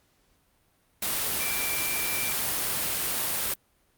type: tone in noise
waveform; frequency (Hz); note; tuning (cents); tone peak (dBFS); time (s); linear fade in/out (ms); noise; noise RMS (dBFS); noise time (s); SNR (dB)
sine; 2349; D7; 0; -33; 1.4-2.33; 5; white; -28; 1.02-3.54; -8
effects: pink hiss -67 dBFS RMS until 3.97 s + Opus 48 kbps